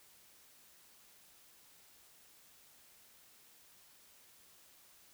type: silence
effects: white hiss -63 dBFS RMS until 5.13 s